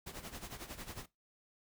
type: noise with tremolo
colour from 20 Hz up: pink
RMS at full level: -44 dBFS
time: 0.06-1.06 s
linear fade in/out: 10 ms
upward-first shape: sine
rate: 11 Hz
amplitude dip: 75%
effects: noise-tail reverb RT60 0.2 s tail -19 dB re dry